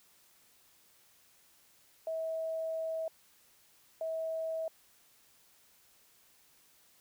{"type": "tone bursts at uneven times", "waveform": "sine", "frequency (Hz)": 646, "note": "E5", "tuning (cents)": -35, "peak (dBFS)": -33, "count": 2, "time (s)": [[2.07, 3.08], [4.01, 4.68]], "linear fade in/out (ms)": 2, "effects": ["white hiss -65 dBFS RMS until 7 s"]}